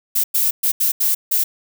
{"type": "noise bursts at uneven times", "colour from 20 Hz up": "violet", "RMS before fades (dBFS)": -17, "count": 6, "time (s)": [[0.15, 0.24], [0.34, 0.51], [0.63, 0.72], [0.8, 0.92], [1, 1.15], [1.31, 1.44]], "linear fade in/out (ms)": 10, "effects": []}